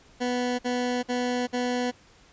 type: tone bursts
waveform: 20% pulse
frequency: 246.9 Hz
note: B3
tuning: in tune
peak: -20 dBFS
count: 4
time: 0.2-1.916 s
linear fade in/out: 20 ms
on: 390 ms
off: 52 ms
effects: pink hiss -56 dBFS RMS until 2.32 s + resampled to 16000 Hz